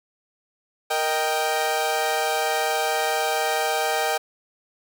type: chord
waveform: sawtooth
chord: Eb major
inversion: second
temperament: equal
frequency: 466.2 / 622.3 / 784 Hz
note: Bb4 / Eb5 / G5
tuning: 0 / 0 / 0 cents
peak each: -24 / -23 / -20 dBFS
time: 0.9-4.18 s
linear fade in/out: 10 ms
effects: none